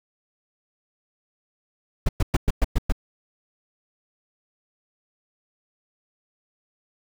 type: noise bursts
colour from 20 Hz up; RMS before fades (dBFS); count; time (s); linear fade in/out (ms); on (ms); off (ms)
brown; -17; 7; 2.06-2.923; 5; 29; 110
effects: none